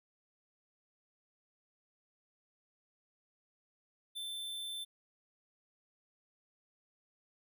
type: tone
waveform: square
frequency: 3542 Hz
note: A7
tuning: 11 cents sharp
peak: -40 dBFS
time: 4.15-4.85 s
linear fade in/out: 20 ms
effects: none